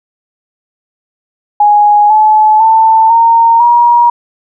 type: tone with pitch steps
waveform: sine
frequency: 831 / 859.8 / 889.6 / 920.5 / 952.4 Hz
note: G#5 / A5 / A5 / A#5 / A#5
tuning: +1 / -40 / +19 / -22 / +37 cents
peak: -3 dBFS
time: 1.6-4.1 s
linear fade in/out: 5 ms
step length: 500 ms
effects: none